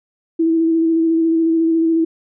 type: tone with vibrato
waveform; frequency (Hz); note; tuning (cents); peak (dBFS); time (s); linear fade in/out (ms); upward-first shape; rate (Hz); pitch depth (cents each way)
sine; 327.2; E4; -13; -12; 0.39-2.05; 10; square; 14; 16
effects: none